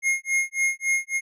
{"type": "tone with tremolo", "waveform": "square", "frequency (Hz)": 2144, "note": "C7", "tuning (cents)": 42, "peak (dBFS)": -19, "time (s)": [0.02, 1.21], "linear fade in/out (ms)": 50, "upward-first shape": "sine", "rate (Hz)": 3.6, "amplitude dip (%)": 100, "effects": ["low-pass 11000 Hz 12 dB/octave"]}